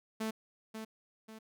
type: tone with echo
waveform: sawtooth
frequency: 220 Hz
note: A3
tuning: in tune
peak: -30 dBFS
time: 0.2-0.31 s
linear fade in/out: 10 ms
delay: 540 ms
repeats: 2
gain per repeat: -7 dB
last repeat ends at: 1.39 s
effects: none